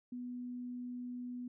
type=tone; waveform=sine; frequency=246.5 Hz; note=B3; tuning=3 cents flat; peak=-40 dBFS; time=0.12-1.48 s; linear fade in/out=5 ms; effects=none